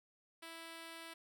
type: tone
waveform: 5% pulse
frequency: 329.6 Hz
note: E4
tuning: in tune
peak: -37 dBFS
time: 0.42-1.14 s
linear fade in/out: 10 ms
effects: none